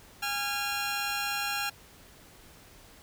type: tone pair together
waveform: 15% pulse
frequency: 820 / 1379.1 Hz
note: G#5 / F6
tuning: -22 / -22 cents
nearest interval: major sixth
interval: 900 cents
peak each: -26 dBFS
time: 0.22-1.7 s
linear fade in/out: 10 ms
effects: pink hiss -54 dBFS RMS until 3.02 s